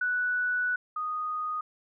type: tone pair in turn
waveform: sine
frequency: 1480 / 1240.3 Hz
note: F#6 / D#6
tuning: 0 / -6 cents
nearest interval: minor third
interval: 306 cents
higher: first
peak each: -25 / -29 dBFS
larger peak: first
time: 0.01-0.76 / 0.96-1.61 s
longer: first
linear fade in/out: 5 ms
effects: none